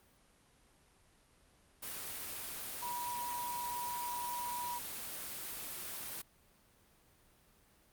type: tone in noise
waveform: sine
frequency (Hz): 968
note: B5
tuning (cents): -35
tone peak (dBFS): -38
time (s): 2.82-4.79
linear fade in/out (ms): 10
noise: white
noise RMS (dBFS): -43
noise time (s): 1.82-6.22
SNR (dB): +2
effects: pink hiss -67 dBFS RMS until 7.92 s + Opus 32 kbps